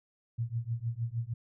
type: tone with tremolo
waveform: sine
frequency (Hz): 116.54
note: A#2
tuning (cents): 0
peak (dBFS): -27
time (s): 0.38-1.34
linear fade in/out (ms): 10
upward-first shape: triangle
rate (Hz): 6.5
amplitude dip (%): 100
effects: none